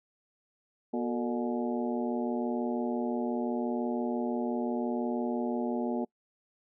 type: harmonic tone with a mistuned harmonic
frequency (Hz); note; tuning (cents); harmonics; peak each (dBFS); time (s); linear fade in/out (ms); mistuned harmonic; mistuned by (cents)
120.8; B2; -38; 2 / 3 / 4 / 5 / 6 / 7; -31 / -35 / -37 / -39 / -41 / -42; 0.93-6.05; 10; 4; -130
effects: noise-tail reverb RT60 0.1 s tail -25 dB re dry